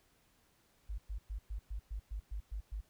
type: tone bursts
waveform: sine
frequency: 51.3 Hz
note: G#1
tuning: 21 cents flat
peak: -37 dBFS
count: 10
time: 0.89-2.81 s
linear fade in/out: 10 ms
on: 93 ms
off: 110 ms
effects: pink hiss -71 dBFS RMS until 2.89 s